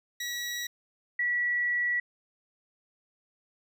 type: tone pair in turn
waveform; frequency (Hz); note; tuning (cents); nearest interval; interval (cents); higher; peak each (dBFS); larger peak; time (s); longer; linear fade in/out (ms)
20% pulse / sine; 1929 / 1941.3; B6 / B6; -41 / -30; unison; 11; second; -27 / -25; second; 0.2-0.67 / 1.19-2; second; 5
effects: none